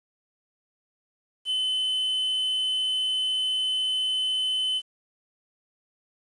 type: tone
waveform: triangle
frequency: 3038 Hz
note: F#7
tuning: 45 cents sharp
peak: -22 dBFS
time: 1.45-4.82 s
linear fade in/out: 50 ms
effects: resampled to 22050 Hz + 9-bit